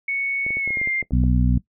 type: tone with pitch glide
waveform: sine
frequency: 2217 to 2105 Hz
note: C#7 to C7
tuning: 0 to +10 cents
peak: -21 dBFS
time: 0.08-1.02 s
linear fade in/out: 5 ms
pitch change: -90 cents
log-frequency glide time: 0.58-0.83 s
type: clicks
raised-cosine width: 2 ms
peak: -22 dBFS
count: 11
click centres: 0.465 / 0.506 / 0.57 / 0.676 / 0.706 / 0.772 / 0.815 / 0.874 / 1.027 / 1.108 / 1.238 s
type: harmonic tone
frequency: 61.74 Hz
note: B1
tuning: in tune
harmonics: 1 / 2 / 3 / 4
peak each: -18 / -21 / -23 / -24 dBFS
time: 1.12-1.58 s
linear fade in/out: 5 ms
effects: noise-tail reverb RT60 0.1 s tail -18 dB re dry